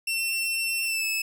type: tone with pitch glide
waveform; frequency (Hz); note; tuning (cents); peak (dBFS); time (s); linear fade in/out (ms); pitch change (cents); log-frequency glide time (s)
sawtooth; 2702 to 2608; E7 to E7; +42 to -19; -22; 0.07-1.22; 5; -61; 0.84-1.06
effects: none